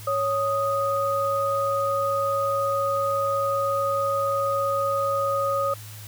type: tone pair together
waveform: sine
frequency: 554.4 / 1244.5 Hz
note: C#5 / D#6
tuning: 0 / 0 cents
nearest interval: octave + major second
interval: 1400 cents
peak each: -24 dBFS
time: 0.07-5.74 s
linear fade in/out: 5 ms
effects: added 106 Hz sine -39 dBFS peak until 6.07 s + white hiss -44 dBFS RMS until 6.07 s